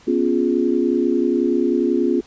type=chord; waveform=sine; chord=C# dominant seventh; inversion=third; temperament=equal; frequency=246.9 / 277.2 / 349.2 / 415.3 Hz; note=B3 / C#4 / E#4 / G#4; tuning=0 / 0 / 0 / 0 cents; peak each=-21 / -21 / -19 / -24 dBFS; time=0.07-2.21 s; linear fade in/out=10 ms; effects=pink hiss -49 dBFS RMS until 2.26 s + resampled to 16000 Hz